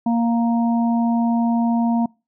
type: harmonic tone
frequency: 233.1 Hz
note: A#3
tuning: in tune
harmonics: 1 / 3 / 4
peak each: -16 / -26 / -28 dBFS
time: 0.06-2.06 s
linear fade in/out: 5 ms
effects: noise-tail reverb RT60 0.3 s tail -26 dB re dry